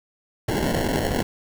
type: noise with sample-and-hold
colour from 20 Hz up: white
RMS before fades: -23 dBFS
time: 0.48-1.23 s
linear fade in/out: 5 ms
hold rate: 1225 Hz
effects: none